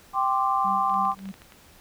sine chord, G suspended fourth, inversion none, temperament just, 784 / 1045.3 / 1176 Hz, G5 / C6 / D6, 0 / -2 / +2 cents, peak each -25 dBFS, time 0.13-1.15 s, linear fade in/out 50 ms
sine tone with tremolo, 193.8 Hz, G3, 20 cents flat, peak -32 dBFS, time 0.64-1.32 s, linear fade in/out 10 ms, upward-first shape sine, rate 3.4 Hz, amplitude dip 85%
clicks, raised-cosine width 0.3 ms, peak -30 dBFS, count 10, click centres 0.897 / 0.942 / 1.052 / 1.118 / 1.191 / 1.256 / 1.289 / 1.341 / 1.419 / 1.522 s
effects pink hiss -53 dBFS RMS until 1.8 s

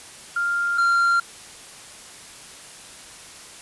sine / triangle tone pair in turn, 1396.9 / 1384 Hz, F6 / F6, 0 / -16 cents, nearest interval unison, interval 16 cents, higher first, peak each -20 / -14 dBFS, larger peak second, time 0.36-0.78 / 0.78-1.2 s, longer neither, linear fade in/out 5 ms, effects white hiss -42 dBFS RMS until 3.61 s + resampled to 24000 Hz

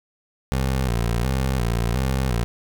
20% pulse tone with vibrato, 61.74 Hz, B1, in tune, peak -15 dBFS, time 0.52-2.44 s, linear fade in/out 0 ms, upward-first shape square, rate 1.4 Hz, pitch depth 110 cents each way, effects 8-bit

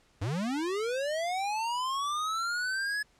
square linear sweep, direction up, 87.2 to 1709 Hz, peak -30 dBFS, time 0.21-3.03 s, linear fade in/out 10 ms, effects pink hiss -65 dBFS RMS until 3.19 s + low-pass 8000 Hz 12 dB/octave

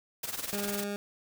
white noise with tremolo, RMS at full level -33 dBFS, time 0.23-0.84 s, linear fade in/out 5 ms, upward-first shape triangle, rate 20 Hz, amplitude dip 85%
20% pulse tone, 203.4 Hz, G#3, 36 cents flat, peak -28 dBFS, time 0.53-0.96 s, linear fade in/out 0 ms
effects none

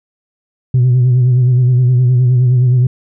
sine tone with vibrato, 125.3 Hz, B2, 25 cents sharp, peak -5 dBFS, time 0.74-2.87 s, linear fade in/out 5 ms, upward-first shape sine, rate 9.6 Hz, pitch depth 51 cents each way, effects tanh soft clip ceiling -5 dBFS

